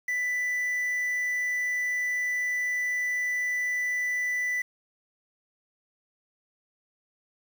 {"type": "tone with quantisation", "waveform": "triangle", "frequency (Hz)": 1984, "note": "B6", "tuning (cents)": 7, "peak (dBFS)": -24, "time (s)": [0.08, 4.62], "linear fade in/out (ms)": 5, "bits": 8, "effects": []}